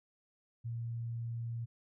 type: tone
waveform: sine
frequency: 116.54 Hz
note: A#2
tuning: in tune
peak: -36 dBFS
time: 0.64-1.66 s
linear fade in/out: 20 ms
effects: none